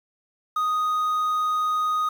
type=tone with quantisation; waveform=triangle; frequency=1244.5 Hz; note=D#6; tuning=in tune; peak=-19 dBFS; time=0.56-2.09 s; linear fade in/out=5 ms; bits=8; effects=none